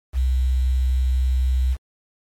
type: tone with quantisation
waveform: sine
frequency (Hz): 64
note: C2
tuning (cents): -38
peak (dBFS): -16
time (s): 0.13-1.77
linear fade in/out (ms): 50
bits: 7
effects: MP3 64 kbps